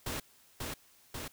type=noise with echo; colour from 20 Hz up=pink; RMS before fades=-37 dBFS; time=0.06-0.2 s; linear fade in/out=5 ms; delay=540 ms; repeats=2; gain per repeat=-2 dB; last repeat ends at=1.28 s; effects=white hiss -63 dBFS RMS until 1.32 s